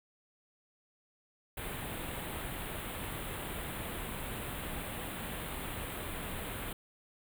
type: band-stop noise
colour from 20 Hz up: pink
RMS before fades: -40 dBFS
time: 1.57-6.73 s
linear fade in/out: 5 ms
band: 3700 to 8500 Hz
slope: 48 dB/octave
effects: none